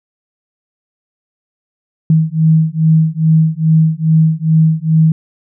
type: beating tone pair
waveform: sine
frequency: 158.2 / 160.6 Hz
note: D#3 / E3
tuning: +29 / -45 cents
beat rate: 2.4 Hz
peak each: -11 dBFS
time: 2.1-5.12 s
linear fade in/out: 2 ms
effects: none